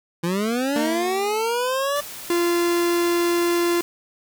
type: linear sweep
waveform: 25% pulse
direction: up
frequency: 164.81 to 587.3 Hz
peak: -17 dBFS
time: 0.23-2.01 s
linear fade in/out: 10 ms
type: tone with exponential decay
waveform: sawtooth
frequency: 230 Hz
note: A#3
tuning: 23 cents flat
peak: -18 dBFS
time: 0.76-1.87 s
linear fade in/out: 2 ms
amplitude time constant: 240 ms
type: noise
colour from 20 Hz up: white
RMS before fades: -36 dBFS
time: 1.96-3.82 s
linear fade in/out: 0 ms
type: tone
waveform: 45% pulse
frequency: 345.4 Hz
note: F4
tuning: 19 cents flat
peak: -18 dBFS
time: 2.3-3.81 s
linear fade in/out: 2 ms
effects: none